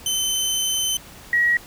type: tone pair in turn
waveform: 20% pulse / sine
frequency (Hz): 3066 / 1908.2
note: G7 / A#6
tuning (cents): -39 / +40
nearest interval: minor sixth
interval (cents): 821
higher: first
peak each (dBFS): -15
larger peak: neither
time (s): 0.06-0.97 / 1.33-1.57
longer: first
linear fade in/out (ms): 2
effects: pink hiss -43 dBFS RMS until 1.66 s